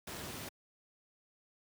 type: noise with amplitude modulation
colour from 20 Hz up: pink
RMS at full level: -41 dBFS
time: 0.07-0.49 s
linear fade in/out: 5 ms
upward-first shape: sine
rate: 278 Hz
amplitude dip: 55%
effects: high-pass 80 Hz 12 dB/octave